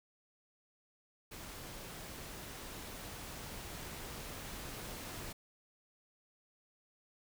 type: noise with level ramp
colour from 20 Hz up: pink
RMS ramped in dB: -48 to -45 dBFS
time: 1.31-5.33 s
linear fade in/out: 10 ms
effects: none